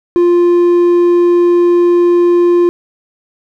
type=tone with hard clipping; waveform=sine; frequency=349.2 Hz; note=F4; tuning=in tune; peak=-7 dBFS; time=0.16-2.69 s; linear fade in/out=0 ms; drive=3 dB; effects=none